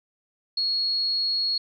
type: tone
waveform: sine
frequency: 4321 Hz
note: C#8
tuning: 45 cents flat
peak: -22 dBFS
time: 0.57-1.58 s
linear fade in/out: 5 ms
effects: none